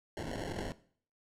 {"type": "noise with sample-and-hold", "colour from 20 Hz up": "white", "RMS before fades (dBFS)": -39, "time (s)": [0.17, 0.72], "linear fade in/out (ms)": 0, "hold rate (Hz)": 1225, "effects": ["noise-tail reverb RT60 0.5 s tail -17 dB re dry", "low-pass 9000 Hz 12 dB/octave"]}